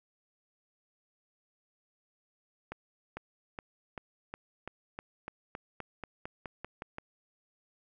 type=accelerating click train; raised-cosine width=0.5 ms; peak=-24 dBFS; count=16; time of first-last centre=2.72-6.984 s; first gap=450 ms; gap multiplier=0.93; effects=none